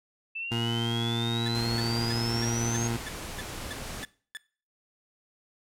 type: exponential sweep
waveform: sine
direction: up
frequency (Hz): 2637 to 6560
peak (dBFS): -32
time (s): 0.35-2.88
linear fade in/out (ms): 10
type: tone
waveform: 20% pulse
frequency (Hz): 116.54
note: A#2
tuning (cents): 0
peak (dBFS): -23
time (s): 0.51-2.97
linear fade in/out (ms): 10
type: tone bursts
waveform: 30% pulse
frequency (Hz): 1738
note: A6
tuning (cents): -22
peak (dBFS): -33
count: 10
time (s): 1.46-4.37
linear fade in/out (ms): 0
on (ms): 21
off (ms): 300
type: noise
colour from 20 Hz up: pink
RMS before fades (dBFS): -38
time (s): 1.55-4.04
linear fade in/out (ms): 0
effects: noise-tail reverb RT60 0.4 s tail -19 dB re dry + low-pass 12000 Hz 12 dB/octave